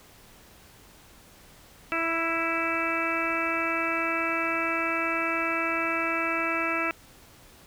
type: harmonic tone with a mistuned harmonic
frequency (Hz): 329.6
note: E4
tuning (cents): 0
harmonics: 1 / 2 / 3 / 4 / 5 / 6 / 7 / 8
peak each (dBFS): -33 / -34 / -38 / -30 / -36 / -36 / -32 / -32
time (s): 1.92-6.91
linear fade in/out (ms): 0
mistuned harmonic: 4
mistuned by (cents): +17
effects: pink hiss -53 dBFS RMS until 7.66 s